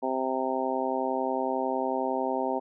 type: harmonic tone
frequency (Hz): 131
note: C3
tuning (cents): +2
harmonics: 2 / 3 / 4 / 5 / 6 / 7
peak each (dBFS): -33 / -33 / -33 / -33 / -33 / -33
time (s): 0.02-2.6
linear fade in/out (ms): 20
effects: none